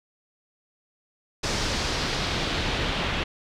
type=noise with low-pass filter sweep; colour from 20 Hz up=pink; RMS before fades=-27 dBFS; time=1.43-3.24 s; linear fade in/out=10 ms; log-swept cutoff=5700 to 3100 Hz; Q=1.7; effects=none